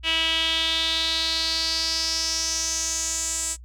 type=tone with band-pass filter sweep; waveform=sawtooth; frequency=325.1 Hz; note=E4; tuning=24 cents flat; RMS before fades=-25 dBFS; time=0.03-3.57 s; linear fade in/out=50 ms; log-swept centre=2900 to 7800 Hz; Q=5.3; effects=noise-tail reverb RT60 0.1 s tail -22 dB re dry + added 60 Hz sine -40 dBFS peak until 3.64 s